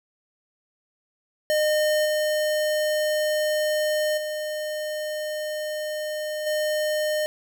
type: tone with level steps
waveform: square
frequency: 610 Hz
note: D#5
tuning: 34 cents flat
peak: -20 / -22 / -28 / -23 dBFS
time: 1.5-7.26 s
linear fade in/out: 0 ms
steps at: 2.05 / 4.17 / 6.46 s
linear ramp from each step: 10 ms
effects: none